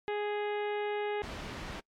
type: harmonic tone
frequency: 415.3 Hz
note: G#4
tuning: in tune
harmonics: 1 / 2 / 3 / 4 / 5 / 6 / 7 / 8 / 9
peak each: -32 / -37 / -49 / -44 / -44 / -49 / -51 / -56 / -57 dBFS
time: 0.08-1.22 s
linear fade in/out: 0 ms
type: low-pass noise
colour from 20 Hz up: pink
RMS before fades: -41 dBFS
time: 1.22-1.81 s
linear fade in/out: 20 ms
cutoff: 3700 Hz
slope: 12 dB/octave
effects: noise-tail reverb RT60 0.1 s tail -24 dB re dry + MP3 96 kbps